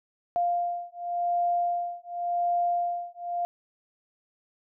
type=beating tone pair; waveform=sine; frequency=698.5 / 699.4 Hz; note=F5 / F5; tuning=0 / +2 cents; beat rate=0.9 Hz; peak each=-28 dBFS; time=0.36-3.45 s; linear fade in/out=0 ms; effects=none